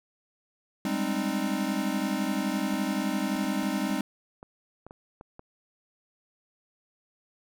square chord, Ab major seventh, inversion third, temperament equal with one note detuned, 196 / 207.7 / 261.6 / 305.3 Hz, G3 / Ab3 / C4 / Eb4, 0 / 0 / 0 / -33 cents, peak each -33 dBFS, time 0.85-4.01 s, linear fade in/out 2 ms
clicks, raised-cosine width 1 ms, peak -30 dBFS, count 10, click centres 2.738 / 3.358 / 3.443 / 3.631 / 3.905 / 4.429 / 4.866 / 4.909 / 5.211 / 5.394 s
effects none

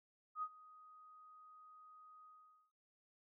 sine tone with ADSR envelope, 1250 Hz, D#6, 8 cents sharp, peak -37 dBFS, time 0.35-2.72 s, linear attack 74 ms, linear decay 57 ms, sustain -21 dB, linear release 470 ms, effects none

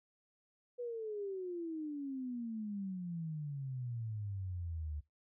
sine exponential sweep, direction down, 493.9 to 72.9 Hz, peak -38 dBFS, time 0.78-5.01 s, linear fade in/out 20 ms, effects noise-tail reverb RT60 0.2 s tail -21 dB re dry

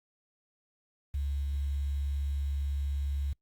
sine tone with quantisation, 70.3 Hz, C#2, 25 cents sharp, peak -29 dBFS, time 1.14-3.33 s, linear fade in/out 5 ms, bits 9, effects noise-tail reverb RT60 0.1 s tail -26 dB re dry + Opus 24 kbps

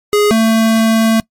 square tone pair in turn, 415.3 / 223.6 Hz, G#4 / A3, 0 / +28 cents, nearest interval major seventh, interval 1072 cents, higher first, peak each -9 dBFS, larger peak neither, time 0.13-0.31 / 0.31-1.2 s, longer second, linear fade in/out 0 ms, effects noise-tail reverb RT60 0.1 s tail -23 dB re dry + MP3 64 kbps

